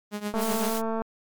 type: tone with tremolo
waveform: sawtooth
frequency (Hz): 207.7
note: G#3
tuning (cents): 0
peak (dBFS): -22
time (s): 0.11-0.74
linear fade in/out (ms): 50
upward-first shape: triangle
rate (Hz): 7.9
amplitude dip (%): 90
type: click train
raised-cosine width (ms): 1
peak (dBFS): -17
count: 153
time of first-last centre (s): 0.34-1.019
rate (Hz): 224
type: noise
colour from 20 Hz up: white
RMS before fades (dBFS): -34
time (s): 0.38-0.82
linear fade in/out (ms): 50
effects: MP3 96 kbps